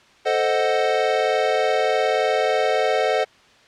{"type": "chord", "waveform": "square", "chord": "A diminished seventh", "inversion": "none", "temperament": "equal", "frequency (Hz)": [440, 523.3, 622.3, 740], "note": ["A4", "C5", "Eb5", "Gb5"], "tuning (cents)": [0, 0, 0, 0], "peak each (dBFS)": -24, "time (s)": [0.25, 3.25], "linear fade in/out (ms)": 20, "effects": ["white hiss -52 dBFS RMS until 3.67 s", "low-pass 4000 Hz 12 dB/octave"]}